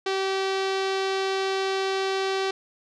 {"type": "tone with low-pass filter", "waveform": "sawtooth", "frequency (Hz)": 385.2, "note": "G4", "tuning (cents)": -30, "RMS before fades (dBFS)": -26, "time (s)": [0.06, 2.51], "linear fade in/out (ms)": 5, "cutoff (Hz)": 4600, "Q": 1.6, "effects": []}